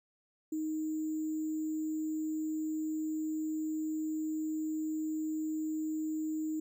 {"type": "tone with sample-and-hold", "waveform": "sine", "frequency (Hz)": 312, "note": "D#4", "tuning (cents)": 5, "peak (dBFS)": -32, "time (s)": [0.52, 6.6], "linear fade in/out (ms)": 5, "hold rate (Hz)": 7350, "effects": []}